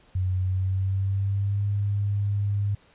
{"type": "tone with pitch glide", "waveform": "sine", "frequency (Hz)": [92.5, 101.46], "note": ["F#2", "G#2"], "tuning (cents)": [0, -40], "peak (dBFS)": -22, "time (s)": [0.15, 2.75], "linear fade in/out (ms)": 5, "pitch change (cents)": 160, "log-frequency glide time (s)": [0.39, 1.64], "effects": ["pink hiss -58 dBFS RMS until 2.94 s", "resampled to 8000 Hz"]}